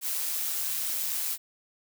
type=noise with amplitude modulation; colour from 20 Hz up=blue; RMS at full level=-28 dBFS; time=0.01-1.38 s; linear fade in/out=50 ms; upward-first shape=sine; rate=160 Hz; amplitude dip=55%; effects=none